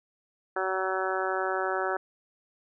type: harmonic tone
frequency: 188.7 Hz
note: F#3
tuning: 34 cents sharp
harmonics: 2 / 3 / 4 / 5 / 6 / 7 / 8 / 9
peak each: -32 / -34 / -33 / -37 / -40 / -34 / -35 / -38 dBFS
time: 0.56-1.97 s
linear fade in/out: 5 ms
effects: none